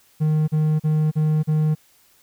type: tone bursts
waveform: triangle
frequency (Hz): 154.4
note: D#3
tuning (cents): -13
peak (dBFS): -14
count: 5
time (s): 0.2-1.752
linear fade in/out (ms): 20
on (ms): 280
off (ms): 38
effects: white hiss -57 dBFS RMS until 2.22 s